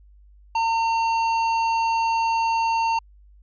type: tone with hard clipping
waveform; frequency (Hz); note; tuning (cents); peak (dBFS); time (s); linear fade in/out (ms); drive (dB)
sine; 910; A#5; -42; -21; 0.55-2.99; 5; 10
effects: added 50 Hz sine -48 dBFS peak until 3.42 s + resampled to 16000 Hz